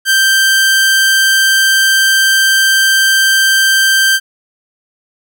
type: tone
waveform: sawtooth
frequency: 1568 Hz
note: G6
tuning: in tune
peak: -4 dBFS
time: 0.05-4.2 s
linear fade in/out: 50 ms
effects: none